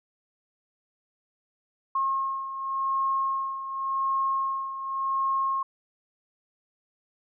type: beating tone pair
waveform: sine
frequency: 1078 / 1078.89 Hz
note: C#6 / C#6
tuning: -49 / -47 cents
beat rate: 0.89 Hz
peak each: -26 / -32 dBFS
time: 1.95-5.63 s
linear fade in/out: 5 ms
effects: none